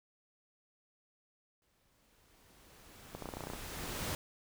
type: noise with exponential growth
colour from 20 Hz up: pink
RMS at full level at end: -37 dBFS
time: 1.62-4.15 s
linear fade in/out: 1 ms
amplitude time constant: 550 ms
type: clicks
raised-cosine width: 1 ms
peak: -27 dBFS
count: 11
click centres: 3.15 / 3.223 / 3.257 / 3.289 / 3.338 / 3.37 / 3.407 / 3.438 / 3.471 / 3.501 / 3.535 s
effects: none